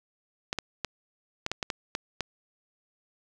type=clicks; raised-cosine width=0.2 ms; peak=-12 dBFS; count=9; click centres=0.529 / 0.587 / 0.847 / 1.464 / 1.516 / 1.628 / 1.702 / 1.951 / 2.207 s; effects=none